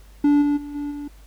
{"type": "tone with level steps", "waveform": "triangle", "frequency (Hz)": 290, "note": "D4", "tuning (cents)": -22, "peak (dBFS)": [-11, -15, -29, -23, -27], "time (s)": [0.24, 1.08], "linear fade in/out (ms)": 5, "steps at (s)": [0.41, 0.56, 0.74, 0.9], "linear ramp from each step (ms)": 20, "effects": ["added 50 Hz sine -44 dBFS peak until 1.26 s", "pink hiss -55 dBFS RMS until 1.26 s"]}